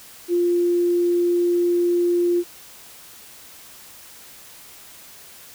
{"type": "tone", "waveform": "sine", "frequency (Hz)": 349.2, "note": "F4", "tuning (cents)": 0, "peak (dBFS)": -16, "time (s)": [0.28, 2.44], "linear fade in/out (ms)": 50, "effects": ["white hiss -44 dBFS RMS until 5.54 s"]}